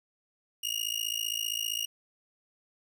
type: tone with amplitude modulation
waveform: sawtooth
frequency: 2860 Hz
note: F7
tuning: 41 cents sharp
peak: -23 dBFS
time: 0.63-1.86 s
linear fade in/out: 10 ms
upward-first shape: sine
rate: 55.3 Hz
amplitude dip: 100%
effects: none